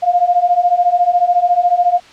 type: beating tone pair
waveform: sine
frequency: 698.5 / 712.5 Hz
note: F5 / F5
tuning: 0 / +34 cents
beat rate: 14 Hz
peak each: -14 / -12 dBFS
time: 0.02-2 s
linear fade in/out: 20 ms
effects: white hiss -41 dBFS RMS until 2.12 s + low-pass 4000 Hz 12 dB/octave